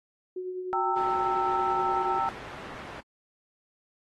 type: tone with tremolo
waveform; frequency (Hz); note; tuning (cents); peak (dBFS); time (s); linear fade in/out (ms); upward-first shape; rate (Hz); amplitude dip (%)
sine; 367.3; F#4; -13; -30; 0.36-2.19; 5; triangle; 9.9; 45
type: chord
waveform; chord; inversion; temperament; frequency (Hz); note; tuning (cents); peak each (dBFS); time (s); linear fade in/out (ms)
sine; E diminished; first; equal with one note detuned; 784 / 912.1 / 1318.5; G5 / Bb5 / E6; 0 / -38 / 0; -29; 0.73-2.29; 0
type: low-pass noise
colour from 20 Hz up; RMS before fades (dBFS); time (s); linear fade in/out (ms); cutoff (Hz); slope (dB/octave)
white; -43; 0.96-3.01; 10; 1500; 12
effects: AAC 32 kbps